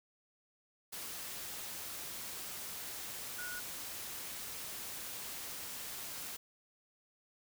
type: tone in noise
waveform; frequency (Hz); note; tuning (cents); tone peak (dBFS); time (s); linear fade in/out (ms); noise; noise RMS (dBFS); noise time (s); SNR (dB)
sine; 1455; F#6; -29; -42; 3.38-3.6; 10; white; -44; 0.92-6.37; -1
effects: none